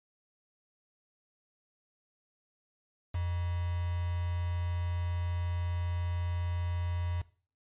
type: tone with quantisation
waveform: sine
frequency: 87.31 Hz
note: F2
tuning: in tune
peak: -30 dBFS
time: 3.14-7.22 s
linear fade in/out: 10 ms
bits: 7
effects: noise-tail reverb RT60 0.4 s tail -18 dB re dry + resampled to 8000 Hz